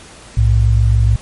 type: tone pair together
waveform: sine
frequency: 61.71 / 108.7 Hz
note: B1 / A2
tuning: -1 / -21 cents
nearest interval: minor seventh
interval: 980 cents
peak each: -11 dBFS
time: 0.37-1.16 s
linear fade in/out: 5 ms
effects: pink hiss -38 dBFS RMS until 1.21 s + MP3 48 kbps